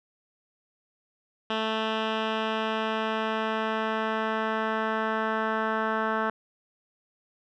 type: tone with low-pass filter sweep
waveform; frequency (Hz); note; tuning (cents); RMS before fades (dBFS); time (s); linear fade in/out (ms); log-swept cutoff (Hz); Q
10% pulse; 220; A3; 0; -28; 1.5-6.3; 2; 2900 to 1600; 2.5
effects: none